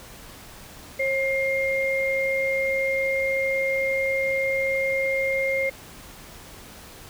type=tone pair together; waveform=sine; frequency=537.7 / 2120 Hz; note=C5 / C7; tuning=+47 / +22 cents; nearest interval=2 octaves; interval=2375 cents; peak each=-24 dBFS; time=0.99-5.7 s; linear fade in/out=10 ms; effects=pink hiss -44 dBFS RMS until 7.09 s